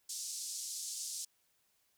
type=band-pass noise; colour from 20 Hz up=white; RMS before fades=-42 dBFS; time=0.09-1.25 s; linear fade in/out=5 ms; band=4800 to 8800 Hz; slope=24 dB/octave; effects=white hiss -75 dBFS RMS until 1.97 s